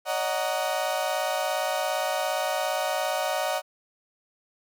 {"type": "chord", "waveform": "35% pulse", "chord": "D# minor seventh", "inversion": "third", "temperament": "equal with one note detuned", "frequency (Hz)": [565, 622.3, 740, 932.3], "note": ["C#5", "D#5", "F#5", "A#5"], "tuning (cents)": [33, 0, 0, 0], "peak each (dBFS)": [-30, -28, -28, -33], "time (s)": [0.05, 3.62], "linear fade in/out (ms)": 50, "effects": []}